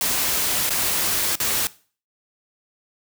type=noise with dropouts; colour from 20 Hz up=white; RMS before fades=-22 dBFS; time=0.01-1.67 s; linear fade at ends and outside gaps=1 ms; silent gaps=0.694-0.705 / 1.355-1.401 s; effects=noise-tail reverb RT60 0.4 s tail -19 dB re dry